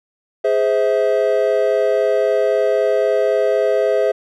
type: chord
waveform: triangle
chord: Ab augmented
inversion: none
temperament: just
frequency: 415.3 / 519.1 / 648.9 Hz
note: Ab4 / C5 / E5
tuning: 0 / -14 / -27 cents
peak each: -16 dBFS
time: 0.44-4.12 s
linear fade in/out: 10 ms
effects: none